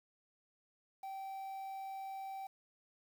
triangle tone with quantisation, 775 Hz, G5, 20 cents flat, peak -40 dBFS, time 1.03-2.47 s, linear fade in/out 5 ms, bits 10, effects none

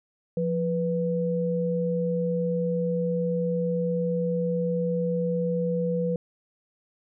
sine tone pair together, 173.76 / 492.4 Hz, F3 / B4, -8 / -5 cents, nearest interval octave + tritone, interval 1803 cents, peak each -26 dBFS, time 0.37-6.16 s, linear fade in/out 2 ms, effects none

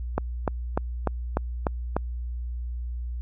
click train, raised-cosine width 1 ms, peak -9 dBFS, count 7, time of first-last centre 0.18-1.966 s, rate 3.36 Hz, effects added 60 Hz sine -29 dBFS peak until 3.21 s

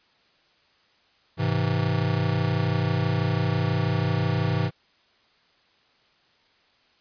square chord, Ab augmented, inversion none, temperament just, 103.83 / 129.78 / 162.23 Hz, Ab2 / C3 / E3, 0 / -14 / -27 cents, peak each -27 dBFS, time 1.37-4.71 s, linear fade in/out 50 ms, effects white hiss -62 dBFS RMS until 7 s + resampled to 11025 Hz

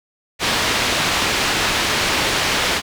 white low-pass noise, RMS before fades -19 dBFS, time 0.39-2.82 s, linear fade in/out 50 ms, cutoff 3800 Hz, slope 12 dB/octave, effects none

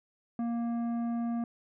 triangle tone with tanh clipping, 234.3 Hz, A#3, 9 cents sharp, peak -31 dBFS, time 0.39-1.44 s, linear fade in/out 2 ms, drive 14 dB, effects none

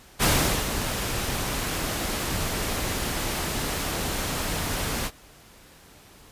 pink noise with ADSR envelope, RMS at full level -19 dBFS, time 0.19-5.11 s, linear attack 36 ms, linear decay 420 ms, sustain -9 dB, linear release 54 ms, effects pink hiss -51 dBFS RMS until 6.31 s + resampled to 32000 Hz

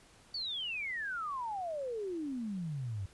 sine exponential sweep, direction down, 4617 to 92.3 Hz, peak -35 dBFS, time 0.34-3.06 s, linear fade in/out 5 ms, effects pink hiss -61 dBFS RMS until 3.13 s + resampled to 24000 Hz

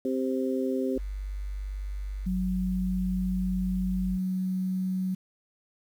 harmonic tone, 130.81 Hz, C3, in tune, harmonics 2 / 3 / 4, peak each -28 / -30 / -33 dBFS, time 0.05-0.98 s, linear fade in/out 2 ms
sine tone, 49 Hz, G1, in tune, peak -31 dBFS, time 0.95-4.19 s, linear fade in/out 50 ms
sine tone with pitch glide, 185 to 186.5 Hz, F#3 to F#3, 0 to +14 cents, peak -26 dBFS, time 2.26-5.15 s, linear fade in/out 10 ms, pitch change +14 cents, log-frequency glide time 3.11-4.93 s
effects 9-bit

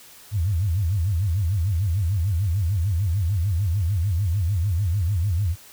sine tone with vibrato, 92.4 Hz, F#2, 2 cents flat, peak -19 dBFS, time 0.31-5.56 s, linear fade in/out 50 ms, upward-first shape sine, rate 6.7 Hz, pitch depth 250 cents each way, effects white hiss -47 dBFS RMS until 5.72 s

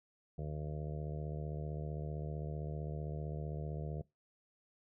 harmonic tone, 75.5 Hz, D2, 48 cents sharp, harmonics 1 / 2 / 3 / 4 / 5 / 6 / 7 / 8 / 9, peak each -43 / -40 / -55 / -57 / -51 / -50 / -53 / -56 / -54 dBFS, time 0.38-4.02 s, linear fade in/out 5 ms, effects noise-tail reverb RT60 0.2 s tail -21 dB re dry

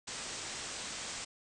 white low-pass noise, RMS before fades -42 dBFS, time 0.07-1.25 s, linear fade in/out 10 ms, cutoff 8600 Hz, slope 96 dB/octave, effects none

